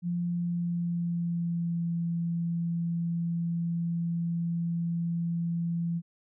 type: tone with pitch glide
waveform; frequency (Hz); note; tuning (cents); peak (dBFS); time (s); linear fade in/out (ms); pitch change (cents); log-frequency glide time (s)
sine; 174 to 169.24; F3 to E3; -6 to +46; -27; 0.02-6.02; 50; -48; 0.15-1.87
effects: none